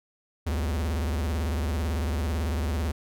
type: tone with vibrato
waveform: square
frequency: 76.1 Hz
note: D#2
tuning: 38 cents flat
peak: -26 dBFS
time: 0.46-2.92 s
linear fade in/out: 10 ms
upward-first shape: sine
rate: 18 Hz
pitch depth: 230 cents each way
effects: none